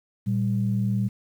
sine tone pair together, 116.54 / 196 Hz, A#2 / G3, 0 / 0 cents, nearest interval major sixth, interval 900 cents, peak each -23 / -24 dBFS, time 0.26-1.09 s, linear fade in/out 20 ms, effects tanh soft clip ceiling -13 dBFS + 9-bit

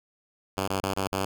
5% pulse tone with dropouts, 96.4 Hz, G2, 28 cents flat, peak -15 dBFS, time 0.57-1.25 s, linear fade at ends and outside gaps 5 ms, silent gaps 0.677-0.701 / 0.803-0.833 / 0.937-0.964 / 1.074-1.121 s, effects none

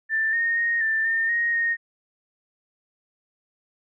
sine tone with pitch steps, 1775 / 1846 / 1861 / 1778 / 1815 / 1871 / 1855 Hz, A6 / A#6 / A#6 / A6 / A#6 / A#6 / A#6, +15 / -17 / -3 / +18 / -47 / +6 / -9 cents, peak -20 dBFS, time 0.09-1.77 s, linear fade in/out 50 ms, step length 240 ms, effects none

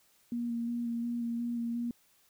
sine tone with vibrato, 235.8 Hz, A#3, 20 cents sharp, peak -31 dBFS, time 0.32-1.91 s, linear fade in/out 2 ms, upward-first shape square, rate 2.8 Hz, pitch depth 15 cents each way, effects white hiss -67 dBFS RMS until 2.29 s

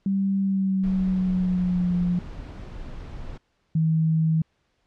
sine tone with pitch glide, 195.1 to 176.85 Hz, G3 to F3, -8 to +22 cents, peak -20 dBFS, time 0.06-2.19 s, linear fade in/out 2 ms, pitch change -170 cents, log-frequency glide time 0.41-1.95 s
brown noise, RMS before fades -36 dBFS, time 0.83-3.38 s, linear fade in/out 10 ms
sine tone, 160 Hz, D#3, 49 cents sharp, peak -18 dBFS, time 3.75-4.42 s, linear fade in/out 5 ms
effects pink hiss -70 dBFS RMS until 4.86 s + low-pass 5000 Hz 12 dB/octave

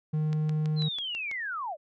triangle tone, 154 Hz, D#3, 17 cents flat, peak -23 dBFS, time 0.13-0.89 s, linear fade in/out 10 ms
click train, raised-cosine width 0.2 ms, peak -25 dBFS, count 7, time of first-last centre 0.33-1.314 s, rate 6.1 Hz
sine linear sweep, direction down, 4186 to 550 Hz, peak -31 dBFS, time 0.76-1.77 s, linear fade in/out 50 ms
effects none

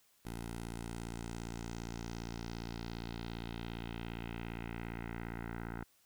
10% pulse tone with low-pass filter sweep, 57.4 Hz, A#1, 26 cents flat, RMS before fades -43 dBFS, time 0.25-5.84 s, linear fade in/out 5 ms, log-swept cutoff 12000 to 1600 Hz, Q 2.3, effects white hiss -70 dBFS RMS until 6.05 s

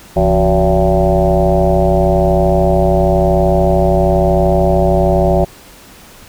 sine tone with frequency modulation, 370 Hz, F#4, in tune, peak -8 dBFS, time 0.16-5.45 s, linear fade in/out 10 ms, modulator 101 Hz, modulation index 3.6, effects pink hiss -39 dBFS RMS until 6.28 s

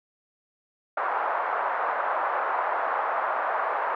pink band-pass noise, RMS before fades -27 dBFS, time 0.97-3.95 s, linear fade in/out 5 ms, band 670 to 1400 Hz, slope 24 dB/octave, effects none

